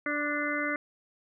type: harmonic tone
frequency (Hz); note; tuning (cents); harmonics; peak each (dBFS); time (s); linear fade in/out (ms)
293.7; D4; 0; 1 / 2 / 4 / 5 / 6 / 7; -34 / -36 / -37 / -34 / -38 / -33; 0.06-0.76; 2
effects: none